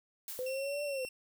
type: noise with exponential decay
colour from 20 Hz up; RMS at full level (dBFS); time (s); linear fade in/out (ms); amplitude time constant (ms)
blue; -40; 0.28-0.88; 1; 130
type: linear two-way sweep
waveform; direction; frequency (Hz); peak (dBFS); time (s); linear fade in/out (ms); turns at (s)
sine; up then down; 503 to 591 to 503; -34; 0.39-1.05; 0; 0.84
type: tone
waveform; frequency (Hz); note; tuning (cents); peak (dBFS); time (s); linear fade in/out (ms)
sawtooth; 2713; E7; +49; -38; 0.46-1.09; 5
effects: none